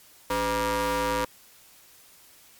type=ring-modulated tone; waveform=sawtooth; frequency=224.8 Hz; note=A3; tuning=37 cents sharp; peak=-17 dBFS; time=0.3-1.25 s; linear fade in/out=5 ms; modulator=731 Hz; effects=white hiss -54 dBFS RMS until 2.59 s + MP3 96 kbps